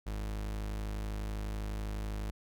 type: tone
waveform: 40% pulse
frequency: 52 Hz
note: G#1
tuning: 3 cents sharp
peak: -34 dBFS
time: 0.06-2.31 s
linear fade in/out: 10 ms
effects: none